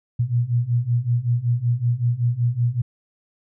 sine beating tone pair, 117.4 / 122.7 Hz, A#2 / B2, +13 / -11 cents, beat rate 5.3 Hz, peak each -22 / -20 dBFS, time 0.19-2.82 s, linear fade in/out 10 ms, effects none

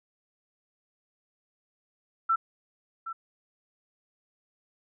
sine tone with echo, 1338 Hz, E6, 25 cents sharp, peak -21 dBFS, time 2.29-2.36 s, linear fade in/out 10 ms, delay 770 ms, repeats 1, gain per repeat -12 dB, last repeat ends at 3.13 s, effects none

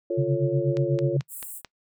sine chord, F augmented, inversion none, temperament equal with one note detuned, 349.2 / 444.3 / 554.4 Hz, F4 / A4 / C#5, 0 / +17 / 0 cents, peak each -26 / -31 / -28 dBFS, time 0.1-1.17 s, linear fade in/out 5 ms
sine tone with tremolo, 138.59 Hz, C#3, in tune, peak -19 dBFS, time 0.17-1.22 s, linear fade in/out 20 ms, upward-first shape sine, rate 8.2 Hz, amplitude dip 95%
click train, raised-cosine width 0.2 ms, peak -20 dBFS, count 5, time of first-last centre 0.77-1.647 s, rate 4.56 Hz
pink high-pass noise, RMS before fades -38 dBFS, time 1.28-1.62 s, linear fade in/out 50 ms, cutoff 7700 Hz, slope 96 dB/octave
effects noise-tail reverb RT60 0.1 s tail -22 dB re dry

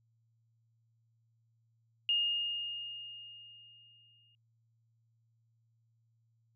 sine tone with exponential decay, 2839 Hz, F7, 28 cents sharp, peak -26 dBFS, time 2.09-4.35 s, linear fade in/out 1 ms, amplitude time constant 490 ms, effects added 114 Hz sine -70 dBFS peak until 6.55 s

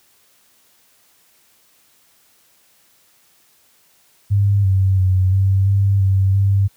sine tone with pitch steps, 100.6 / 95.7 / 93.3 / 96.7 / 98.9 / 96.4 / 98.6 Hz, G2 / G2 / F#2 / G2 / G2 / G2 / G2, +45 / -41 / +15 / -23 / +16 / -28 / +11 cents, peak -11 dBFS, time 4.3-6.68 s, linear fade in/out 20 ms, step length 340 ms, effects white hiss -56 dBFS RMS until 6.76 s + high-pass 60 Hz 12 dB/octave

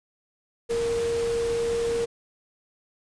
sine tone in noise, 466.2 Hz, A#4, in tune, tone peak -23 dBFS, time 0.69-2.06 s, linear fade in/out 20 ms, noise pink, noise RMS -36 dBFS, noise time 0.69-2.06 s, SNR +10 dB, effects resampled to 22050 Hz

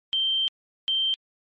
sine tone pair in turn, 3136 / 3136 Hz, G7 / G7, 0 / 0 cents, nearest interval unison, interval 0 cents, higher neither, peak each -21 / -21 dBFS, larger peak neither, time 0.13-0.48 / 0.88-1.14 s, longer first, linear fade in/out 0 ms, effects MP3 32 kbps

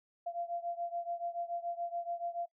sine beating tone pair, 687 / 694 Hz, F5 / F5, -29 / -11 cents, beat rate 7 Hz, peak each -38 / -40 dBFS, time 0.26-2.46 s, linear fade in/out 10 ms, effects noise-tail reverb RT60 0.1 s tail -19 dB re dry

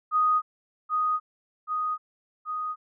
sine tone with echo, 1244.5 Hz, D#6, in tune, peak -19 dBFS, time 0.11-0.42 s, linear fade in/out 50 ms, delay 780 ms, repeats 3, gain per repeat -3 dB, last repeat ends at 2.76 s, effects none

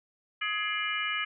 harmonic tone with a mistuned harmonic, 420 Hz, G#4, 19 cents sharp, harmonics 3 / 4 / 5 / 6 / 7, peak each -35 / -35 / -35 / -35 / -35 dBFS, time 0.41-1.25 s, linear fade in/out 10 ms, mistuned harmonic 6, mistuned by -97 cents, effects none

